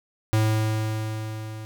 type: tone with level ramp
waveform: square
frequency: 109.1 Hz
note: A2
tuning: 14 cents flat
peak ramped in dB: -18 to -35 dBFS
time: 0.33-1.65 s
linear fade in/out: 0 ms
effects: none